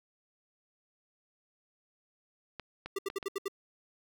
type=clicks; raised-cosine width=0.3 ms; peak=-24 dBFS; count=4; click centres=2.597 / 2.86 / 3.101 / 3.228 s
type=tone bursts; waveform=square; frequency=392.8 Hz; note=G4; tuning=4 cents sharp; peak=-32 dBFS; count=6; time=2.96-3.482 s; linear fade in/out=5 ms; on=27 ms; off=72 ms
effects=none